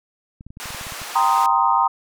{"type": "clicks", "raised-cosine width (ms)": 5, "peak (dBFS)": -26, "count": 11, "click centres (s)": [0.409, 0.466, 0.505, 0.571, 0.657, 0.705, 0.747, 0.812, 0.868, 0.922, 1.017]}
{"type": "band-pass noise", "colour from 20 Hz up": "pink", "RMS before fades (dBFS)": -33, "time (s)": [0.6, 1.46], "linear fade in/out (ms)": 0, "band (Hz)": [760, 13000], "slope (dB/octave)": 12}
{"type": "chord", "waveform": "sine", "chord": "C minor seventh", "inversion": "second", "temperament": "equal with one note detuned", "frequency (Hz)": [784, 932.3, 1036.9, 1244.5], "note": ["G5", "Bb5", "C6", "Eb6"], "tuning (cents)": [0, 0, -16, 0], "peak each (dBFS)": [-21, -18, -20, -21], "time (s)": [1.15, 1.88], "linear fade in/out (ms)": 10}
{"effects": []}